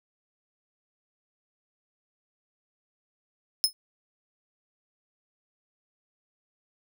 sawtooth tone with exponential decay, 5180 Hz, E8, 31 cents flat, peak -13 dBFS, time 3.64-3.73 s, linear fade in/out 0 ms, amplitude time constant 18 ms, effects none

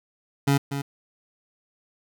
25% pulse tone with echo, 140 Hz, C#3, 18 cents sharp, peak -14 dBFS, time 0.47-0.58 s, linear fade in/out 10 ms, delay 240 ms, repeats 1, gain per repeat -9 dB, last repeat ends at 0.82 s, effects none

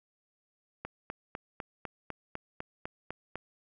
click train, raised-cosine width 0.5 ms, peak -22 dBFS, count 11, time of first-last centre 0.85-3.356 s, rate 3.99 Hz, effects none

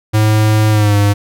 square tone with pitch glide, 107.8 to 102.1 Hz, A2 to G#2, -35 to -29 cents, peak -9 dBFS, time 0.13-1.14 s, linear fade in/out 20 ms, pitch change -94 cents, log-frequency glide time 0.7-0.96 s, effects none

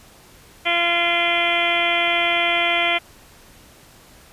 harmonic tone with a mistuned harmonic, 343.6 Hz, F4, 28 cents flat, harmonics 1 / 2 / 3 / 4 / 5 / 6 / 7 / 8 / 9 / 10, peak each -31 / -23 / -31 / -28 / -33 / -22 / -23 / -32 / -25 / -30 dBFS, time 0.65-2.99 s, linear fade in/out 20 ms, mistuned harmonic 10, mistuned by -30 cents, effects pink hiss -48 dBFS RMS until 4.32 s + resampled to 32000 Hz

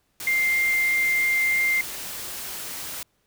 sine tone in noise, 2101 Hz, C7, 7 cents sharp, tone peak -19 dBFS, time 0.27-1.81 s, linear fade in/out 2 ms, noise white, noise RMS -34 dBFS, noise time 0.2-3.03 s, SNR +12 dB, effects pink hiss -69 dBFS RMS until 3.26 s

